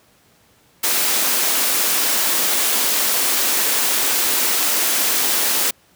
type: high-pass noise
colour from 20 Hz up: white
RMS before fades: -18 dBFS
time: 0.83-5.71 s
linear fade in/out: 10 ms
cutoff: 220 Hz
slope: 24 dB/octave
effects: pink hiss -55 dBFS RMS until 5.95 s + high-pass 80 Hz 12 dB/octave